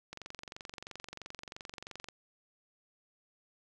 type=click train; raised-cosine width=0.2 ms; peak=-26 dBFS; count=46; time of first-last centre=0.13-2.087 s; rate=23 Hz; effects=none